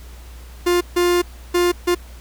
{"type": "tone bursts at uneven times", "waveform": "45% pulse", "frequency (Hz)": 352.2, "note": "F4", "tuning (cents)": 15, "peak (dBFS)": -14, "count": 4, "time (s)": [[0.66, 0.81], [0.96, 1.22], [1.54, 1.72], [1.87, 1.95]], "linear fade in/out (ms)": 10, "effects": ["added 60 Hz sine -36 dBFS peak until 2.2 s", "pink hiss -46 dBFS RMS until 2.2 s"]}